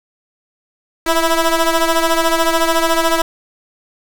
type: ring-modulated tone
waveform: 15% pulse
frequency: 328.9 Hz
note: E4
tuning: 4 cents flat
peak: -3 dBFS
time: 1.06-3.22 s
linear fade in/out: 5 ms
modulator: 322 Hz
effects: none